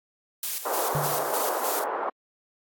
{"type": "noise with tremolo", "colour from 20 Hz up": "blue", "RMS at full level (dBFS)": -29, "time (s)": [0.43, 1.84], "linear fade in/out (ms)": 2, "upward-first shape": "square", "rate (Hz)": 3.3, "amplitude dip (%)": 55}
{"type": "band-pass noise", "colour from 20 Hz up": "white", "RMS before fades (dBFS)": -29, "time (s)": [0.65, 2.1], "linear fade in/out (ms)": 10, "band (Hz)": [400, 1100], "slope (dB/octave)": 24}
{"type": "tone with exponential decay", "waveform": "sine", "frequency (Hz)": 146.83, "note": "D3", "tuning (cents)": 0, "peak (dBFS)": -23, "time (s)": [0.95, 1.35], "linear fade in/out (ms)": 0, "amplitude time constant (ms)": 86}
{"effects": ["AAC 64 kbps"]}